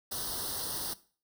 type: noise with comb filter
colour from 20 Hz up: white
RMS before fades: -36 dBFS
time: 0.11-0.94 s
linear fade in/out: 10 ms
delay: 0.21 ms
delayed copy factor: +0.95
effects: noise-tail reverb RT60 0.4 s tail -17 dB re dry